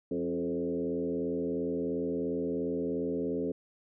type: tone with frequency modulation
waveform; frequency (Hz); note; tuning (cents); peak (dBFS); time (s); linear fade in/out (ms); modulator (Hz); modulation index
sine; 351.6; F4; +12; -29; 0.11-3.52; 5; 82.9; 1.8
effects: none